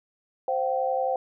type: chord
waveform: sine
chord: C suspended fourth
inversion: none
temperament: equal with one note detuned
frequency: 523.3 / 698.5 / 769.6 Hz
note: C5 / F5 / G5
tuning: 0 / 0 / -32 cents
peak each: -26 / -31 / -27 dBFS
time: 0.48-1.16 s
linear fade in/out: 2 ms
effects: none